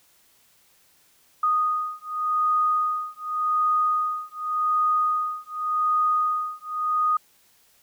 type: beating tone pair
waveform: sine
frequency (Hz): 1239 / 1239.87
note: D#6 / D#6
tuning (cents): -8 / -6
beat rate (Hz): 0.87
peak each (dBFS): -24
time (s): 1.43-7.17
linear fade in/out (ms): 5
effects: white hiss -60 dBFS RMS until 7.82 s